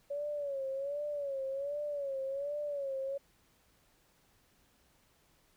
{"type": "tone with vibrato", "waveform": "sine", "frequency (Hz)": 562, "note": "C#5", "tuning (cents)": 24, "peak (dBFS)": -34, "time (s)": [0.1, 3.18], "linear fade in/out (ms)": 10, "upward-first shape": "sine", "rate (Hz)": 1.3, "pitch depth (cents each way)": 88, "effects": ["pink hiss -69 dBFS RMS until 5.56 s"]}